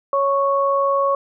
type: tone pair together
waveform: sine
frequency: 554.4 / 1106.9 Hz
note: C#5 / C#6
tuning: 0 / -3 cents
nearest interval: octave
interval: 1197 cents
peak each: -18 dBFS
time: 0.13-1.15 s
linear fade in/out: 2 ms
effects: none